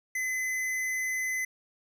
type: tone with hard clipping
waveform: triangle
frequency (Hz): 2030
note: B6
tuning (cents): +47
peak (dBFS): -30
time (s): 0.15-1.45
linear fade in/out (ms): 5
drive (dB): 17
effects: none